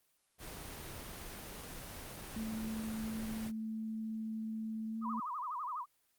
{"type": "noise", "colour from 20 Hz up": "pink", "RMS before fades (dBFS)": -46, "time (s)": [0.38, 3.52], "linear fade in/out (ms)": 50}
{"type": "tone with pitch glide", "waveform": "sine", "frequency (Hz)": [220.4, 224.8], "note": ["A3", "A3"], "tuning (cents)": [3, 37], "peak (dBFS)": -37, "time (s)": [2.36, 5.2], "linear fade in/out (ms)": 5, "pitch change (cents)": 34, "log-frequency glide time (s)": [4.9, 5]}
{"type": "tone with vibrato", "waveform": "sine", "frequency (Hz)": 1100, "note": "C#6", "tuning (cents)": -14, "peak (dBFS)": -37, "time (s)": [5.01, 5.86], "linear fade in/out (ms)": 50, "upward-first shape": "sine", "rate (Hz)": 12, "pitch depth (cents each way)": 240}
{"effects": ["white hiss -75 dBFS RMS until 6.18 s", "Opus 24 kbps"]}